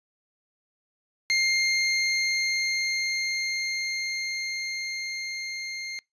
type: tone with level ramp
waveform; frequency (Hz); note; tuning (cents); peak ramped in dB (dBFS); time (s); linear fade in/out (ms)
25% pulse; 2116; C7; +19; -17 to -29; 1.3-5.99; 0
effects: noise-tail reverb RT60 0.2 s tail -25 dB re dry + resampled to 22050 Hz